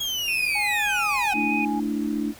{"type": "linear sweep", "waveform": "35% pulse", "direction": "down", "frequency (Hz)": [3322, 733], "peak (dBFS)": -23, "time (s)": [0, 1.34], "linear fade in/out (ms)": 10}
{"type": "tone with vibrato", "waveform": "sine", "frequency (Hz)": 2489, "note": "D#7", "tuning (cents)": 0, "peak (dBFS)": -24, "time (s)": [0.28, 1.65], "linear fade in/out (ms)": 2, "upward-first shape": "square", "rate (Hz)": 4.9, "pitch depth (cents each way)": 9}
{"type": "tone", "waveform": "sine", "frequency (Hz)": 830.6, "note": "G#5", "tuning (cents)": 0, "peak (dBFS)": -28, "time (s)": [0.55, 1.8], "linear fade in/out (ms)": 5}
{"type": "chord", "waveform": "sine", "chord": "A suspended fourth", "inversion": "none", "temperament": "equal", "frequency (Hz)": [220, 293.7, 329.6], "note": ["A3", "D4", "E4"], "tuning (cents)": [0, 0, 0], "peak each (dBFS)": [-27, -26, -31], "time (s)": [1.33, 2.34], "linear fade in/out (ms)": 50}
{"effects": ["pink hiss -46 dBFS RMS until 2.39 s"]}